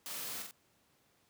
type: noise with echo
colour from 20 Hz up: white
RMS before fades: -43 dBFS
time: 0.06-0.42 s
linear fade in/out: 0 ms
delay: 45 ms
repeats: 2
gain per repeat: -4 dB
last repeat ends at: 0.51 s
effects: pink hiss -71 dBFS RMS until 1.29 s + high-pass 100 Hz 12 dB/octave